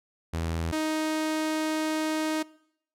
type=tone pair in turn; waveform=sawtooth; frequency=82.41 / 312.4 Hz; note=E2 / D#4; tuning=0 / +7 cents; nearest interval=octave + major seventh; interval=2307 cents; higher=second; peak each=-24 / -22 dBFS; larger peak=second; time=0.33-0.72 / 0.72-2.43 s; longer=second; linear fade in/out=10 ms; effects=noise-tail reverb RT60 0.7 s tail -22 dB re dry + low-pass 12000 Hz 12 dB/octave